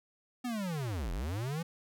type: linear two-way sweep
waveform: square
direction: down then up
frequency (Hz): 254.6 to 39.05 to 173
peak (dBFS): -34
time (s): 0.44-1.63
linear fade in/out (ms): 10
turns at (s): 1.12
effects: none